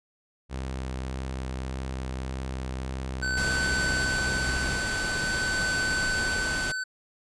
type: tone with vibrato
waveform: sawtooth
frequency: 65.1 Hz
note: C2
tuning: 8 cents flat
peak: -27 dBFS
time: 0.49-4.8 s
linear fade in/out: 50 ms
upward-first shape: sine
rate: 1.7 Hz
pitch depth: 13 cents each way
type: tone with tremolo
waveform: square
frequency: 1515 Hz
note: F#6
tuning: 40 cents sharp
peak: -26 dBFS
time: 3.22-6.84 s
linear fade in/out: 10 ms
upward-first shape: sine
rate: 0.47 Hz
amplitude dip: 35%
type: noise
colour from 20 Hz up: pink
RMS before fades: -32 dBFS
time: 3.37-6.72 s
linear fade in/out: 5 ms
effects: resampled to 22050 Hz